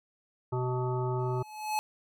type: harmonic tone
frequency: 126.2 Hz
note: B2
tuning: 38 cents sharp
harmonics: 1 / 3 / 5 / 7 / 9 / 10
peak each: -30 / -33 / -42 / -37 / -45 / -44 dBFS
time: 0.52-1.43 s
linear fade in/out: 10 ms
type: tone with exponential growth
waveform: square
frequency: 856 Hz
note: A5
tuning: 48 cents flat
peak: -26 dBFS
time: 1.19-1.79 s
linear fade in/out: 0 ms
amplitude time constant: 130 ms
effects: none

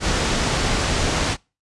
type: low-pass noise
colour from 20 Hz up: pink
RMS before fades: -21 dBFS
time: 0-1.37 s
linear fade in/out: 50 ms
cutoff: 7700 Hz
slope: 24 dB/octave
effects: noise-tail reverb RT60 0.3 s tail -26 dB re dry + resampled to 24000 Hz

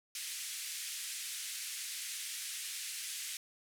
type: band-pass noise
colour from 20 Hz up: white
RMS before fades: -42 dBFS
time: 0.15-3.37 s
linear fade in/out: 2 ms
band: 1900 to 11000 Hz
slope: 24 dB/octave
effects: none

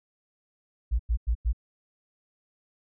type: tone bursts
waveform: sine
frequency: 57.3 Hz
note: A#1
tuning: 29 cents flat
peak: -21 dBFS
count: 4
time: 0.91-1.531 s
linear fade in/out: 20 ms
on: 84 ms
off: 95 ms
effects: none

